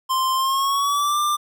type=tone with pitch glide; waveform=square; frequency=1046.5 to 1188.3 Hz; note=C6 to D6; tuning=0 to +20 cents; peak=-19 dBFS; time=0.09-1.37 s; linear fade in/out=20 ms; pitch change=+220 cents; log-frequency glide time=0.35-1.19 s; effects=none